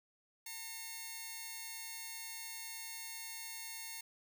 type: tone pair together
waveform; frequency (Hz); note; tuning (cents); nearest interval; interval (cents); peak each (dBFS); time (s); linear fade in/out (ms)
5% pulse; 909 / 2162; A#5 / C#7; -44 / -44; octave + minor third; 1500; -37 / -35; 0.46-4.01; 5
effects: none